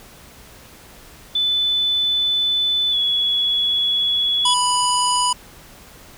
sine tone with pitch glide, 3500 to 3379 Hz, A7 to G#7, -10 to +29 cents, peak -16 dBFS, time 1.35-4.54 s, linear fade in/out 5 ms, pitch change -61 cents, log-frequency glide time 2.91-2.97 s
harmonic tone, 987.8 Hz, B5, in tune, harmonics 1 / 3 / 5 / 7 / 9 / 10, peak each -18 / -23 / -25 / -26 / -28 / -28 dBFS, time 4.45-5.33 s, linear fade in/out 5 ms
effects pink hiss -44 dBFS RMS until 6.17 s

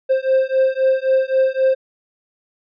triangle beating tone pair, 525 / 528.8 Hz, C5 / C5, +6 / +18 cents, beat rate 3.8 Hz, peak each -15 dBFS, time 0.09-1.75 s, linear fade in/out 20 ms, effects resampled to 11025 Hz

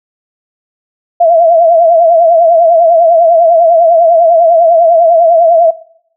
sine tone with vibrato, 670 Hz, E5, 28 cents sharp, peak -3 dBFS, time 1.2-5.71 s, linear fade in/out 10 ms, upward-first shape triangle, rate 10 Hz, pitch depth 93 cents each way, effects noise-tail reverb RT60 0.7 s tail -21 dB re dry

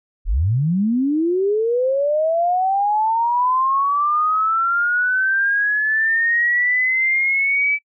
sine linear sweep, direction up, 31.82 to 2308 Hz, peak -15 dBFS, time 0.25-7.79 s, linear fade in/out 50 ms, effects noise-tail reverb RT60 0.1 s tail -23 dB re dry

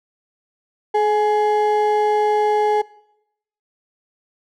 triangle ring-modulated tone, 631 Hz, D#5, 24 cents sharp, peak -9 dBFS, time 0.94-2.82 s, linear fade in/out 10 ms, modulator 206 Hz, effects noise-tail reverb RT60 0.8 s tail -22 dB re dry

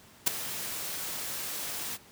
white noise with ADSR envelope, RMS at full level -20 dBFS, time 0.26-1.98 s, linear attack 16 ms, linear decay 6 ms, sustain -16 dB, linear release 40 ms, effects pink hiss -55 dBFS RMS until 2.11 s + high-pass 80 Hz 12 dB/octave

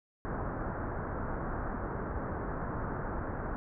pink low-pass noise, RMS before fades -36 dBFS, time 0.25-3.56 s, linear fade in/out 0 ms, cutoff 1600 Hz, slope 48 dB/octave, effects none

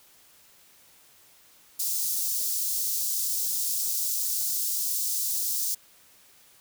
white high-pass noise, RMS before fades -28 dBFS, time 1.79-5.75 s, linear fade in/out 10 ms, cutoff 4900 Hz, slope 24 dB/octave, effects white hiss -57 dBFS RMS until 6.6 s

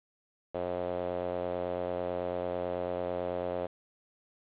sawtooth tone with band-pass filter, 89.1 Hz, F2, 35 cents sharp, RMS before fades -34 dBFS, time 0.54-3.67 s, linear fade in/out 10 ms, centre 570 Hz, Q 3.7, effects resampled to 8000 Hz + 9-bit

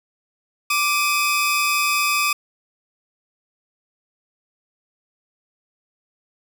sawtooth tone pair together, 1174.7 / 2525 Hz, D6 / D#7, 0 / +25 cents, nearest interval octave + minor second, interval 1325 cents, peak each -17 dBFS, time 0.7-2.33 s, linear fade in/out 5 ms, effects none

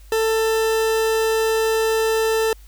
40% pulse tone, 444.1 Hz, A4, 16 cents sharp, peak -16 dBFS, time 0.12-2.53 s, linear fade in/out 2 ms, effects added 50 Hz sine -41 dBFS peak until 2.67 s + white hiss -54 dBFS RMS until 2.67 s

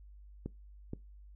clicks, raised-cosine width 3 ms, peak -25 dBFS, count 2, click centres 0.46 / 0.934 s, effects noise-tail reverb RT60 0.2 s tail -21 dB re dry + added 50 Hz sine -51 dBFS peak until 1.35 s

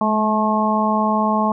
harmonic tone with a mistuned harmonic, 215.9 Hz, A3, 33 cents flat, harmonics 1 / 2 / 3 / 4 / 5, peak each -19 / -29 / -23 / -21 / -21 dBFS, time 0.01-1.52 s, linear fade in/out 2 ms, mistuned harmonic 1, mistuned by -18 cents, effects none

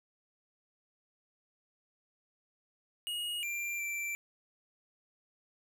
square tone with pitch steps, 2878 / 2373 / 2345 Hz, F#7 / D7 / D7, -49 / +17 / -3 cents, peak -35 dBFS, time 3.07-4.15 s, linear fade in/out 0 ms, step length 360 ms, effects none

